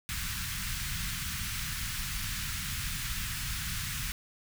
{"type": "band-stop noise", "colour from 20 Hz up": "pink", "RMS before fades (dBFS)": -35, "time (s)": [0.09, 4.12], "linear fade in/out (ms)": 0, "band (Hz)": [170, 1400], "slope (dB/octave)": 24, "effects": []}